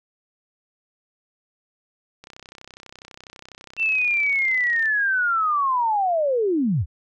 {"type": "click train", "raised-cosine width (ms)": 0.2, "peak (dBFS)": -24, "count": 85, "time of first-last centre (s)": [2.24, 4.857], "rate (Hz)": 32.1}
{"type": "linear sweep", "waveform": "sine", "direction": "down", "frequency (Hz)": [2700, 62.5], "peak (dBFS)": -18, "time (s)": [3.77, 6.86], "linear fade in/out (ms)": 50}
{"effects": []}